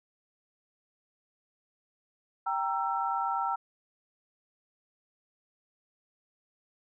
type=chord; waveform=sine; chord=E diminished; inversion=first; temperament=equal with one note detuned; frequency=784 / 932.3 / 1335.4 Hz; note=G5 / Bb5 / E6; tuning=0 / 0 / +22 cents; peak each=-32 dBFS; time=2.46-3.56 s; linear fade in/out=10 ms; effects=none